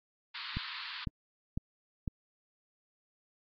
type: band-pass noise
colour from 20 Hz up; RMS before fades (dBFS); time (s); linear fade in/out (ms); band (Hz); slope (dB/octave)
white; -42; 0.34-1.05; 10; 930 to 4600; 96
type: click train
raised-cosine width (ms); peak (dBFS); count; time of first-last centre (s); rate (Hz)
5; -22; 4; 0.57-2.078; 1.99
effects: AAC 48 kbps